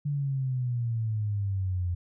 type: exponential sweep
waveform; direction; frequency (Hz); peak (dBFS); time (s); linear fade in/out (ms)
sine; down; 146.83 to 86.7; -26; 0.05-1.95; 10
effects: none